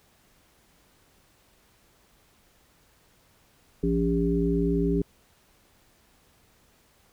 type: harmonic tone with a mistuned harmonic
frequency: 57.4 Hz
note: A#1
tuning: 26 cents flat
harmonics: 1 / 3 / 5 / 7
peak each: -29 / -26 / -27 / -27 dBFS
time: 3.83-5.02 s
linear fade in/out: 5 ms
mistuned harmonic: 5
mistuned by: -31 cents
effects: pink hiss -62 dBFS RMS until 7.12 s